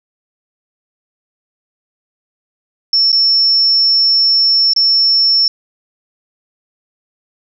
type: tone with dropouts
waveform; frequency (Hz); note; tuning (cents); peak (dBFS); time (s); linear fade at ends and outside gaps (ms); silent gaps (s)
sine; 5400; E8; +41; -8; 2.93-5.48; 2; 3.119-3.127 / 4.735-4.762
effects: none